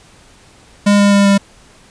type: tone with pitch steps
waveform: square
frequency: 203.5 / 202 / 200.5 / 198.97 Hz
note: G#3 / G#3 / G3 / G3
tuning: -35 / -48 / +39 / +26 cents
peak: -8 dBFS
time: 0.86-1.38 s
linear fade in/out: 10 ms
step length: 130 ms
effects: pink hiss -45 dBFS RMS until 1.9 s + resampled to 22050 Hz